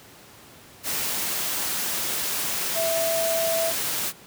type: tone in noise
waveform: sine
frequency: 659.3 Hz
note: E5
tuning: in tune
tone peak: -23 dBFS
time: 2.74-3.73 s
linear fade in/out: 50 ms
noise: white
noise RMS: -27 dBFS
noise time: 0.83-4.13 s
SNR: +1 dB
effects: pink hiss -48 dBFS RMS until 4.26 s + high-pass 100 Hz 12 dB/octave